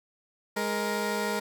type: tone pair together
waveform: 15% pulse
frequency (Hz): 207.7 / 468.8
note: G#3 / A#4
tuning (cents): 0 / +10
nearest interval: octave + major second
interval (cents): 1410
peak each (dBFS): -24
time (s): 0.56-1.4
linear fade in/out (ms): 10
effects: none